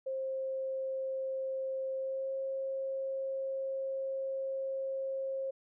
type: tone with pitch glide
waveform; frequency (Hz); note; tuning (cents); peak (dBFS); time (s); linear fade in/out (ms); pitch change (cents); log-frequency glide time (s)
sine; 530 to 536.2; C5 to C5; +22 to +42; -33; 0.06-5.51; 10; +20; 1.97-2.33
effects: none